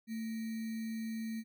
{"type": "tone with sample-and-hold", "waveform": "sine", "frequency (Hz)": 223.3, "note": "A3", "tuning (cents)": 26, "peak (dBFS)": -36, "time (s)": [0.07, 1.44], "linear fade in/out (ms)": 50, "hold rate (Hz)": 2100, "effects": []}